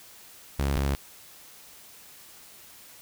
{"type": "tone pair in turn", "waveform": "sawtooth", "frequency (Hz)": [69.5, 69.5], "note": ["C#2", "C#2"], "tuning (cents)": [5, 5], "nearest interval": "unison", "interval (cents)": 0, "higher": "neither", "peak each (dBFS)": -20, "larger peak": "neither", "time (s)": [[0.59, 0.77], [0.77, 0.95]], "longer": "neither", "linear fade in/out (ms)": 0, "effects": ["white hiss -50 dBFS RMS until 3.01 s"]}